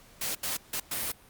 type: noise bursts at uneven times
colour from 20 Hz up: white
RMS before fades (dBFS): -32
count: 4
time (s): 0.21-0.35 / 0.43-0.57 / 0.73-0.8 / 0.91-1.12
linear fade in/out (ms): 5
effects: pink hiss -56 dBFS RMS until 1.29 s + Opus 48 kbps